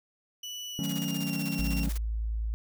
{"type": "tone with pitch glide", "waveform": "30% pulse", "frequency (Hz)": [2960, 2746], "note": ["F#7", "F7"], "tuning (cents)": [0, -30], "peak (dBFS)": -34, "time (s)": [0.43, 1.84], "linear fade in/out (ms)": 5, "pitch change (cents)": -130, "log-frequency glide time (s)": [0.7, 1.39]}
{"type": "chord", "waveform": "triangle", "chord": "D# half-diminished seventh", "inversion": "none", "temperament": "equal", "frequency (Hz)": [155.56, 185, 220, 277.2], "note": ["D#3", "F#3", "A3", "C#4"], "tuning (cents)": [0, 0, 0, 0], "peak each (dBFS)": [-33, -32, -35, -33], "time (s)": [0.79, 1.89], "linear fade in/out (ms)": 0}
{"type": "noise with tremolo", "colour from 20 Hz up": "white", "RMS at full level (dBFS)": -40, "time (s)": [0.83, 1.98], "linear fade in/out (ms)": 10, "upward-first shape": "square", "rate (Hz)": 16, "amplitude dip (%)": 70}
{"type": "tone", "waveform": "sine", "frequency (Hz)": 55, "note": "A1", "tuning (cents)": 0, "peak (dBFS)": -28, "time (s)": [1.59, 2.54], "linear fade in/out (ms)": 0}
{"effects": []}